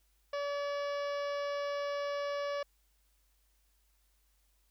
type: harmonic tone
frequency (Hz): 572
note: D5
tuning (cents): -46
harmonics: 1 / 2 / 3 / 4 / 5 / 6 / 7 / 8 / 9 / 10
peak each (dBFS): -34 / -41 / -46 / -50 / -52 / -55 / -57 / -58 / -54 / -60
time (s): 0.33-2.63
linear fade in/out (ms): 5
effects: added 50 Hz sine -70 dBFS peak until 4.7 s + white hiss -75 dBFS RMS until 4.7 s